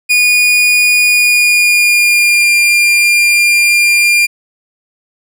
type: tone with pitch glide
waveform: 40% pulse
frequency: 2452 to 2399 Hz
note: D#7 to D7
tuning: -26 to +36 cents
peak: -6 dBFS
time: 0.09-4.27 s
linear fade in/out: 20 ms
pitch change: -38 cents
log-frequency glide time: 1.05-2.54 s
effects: none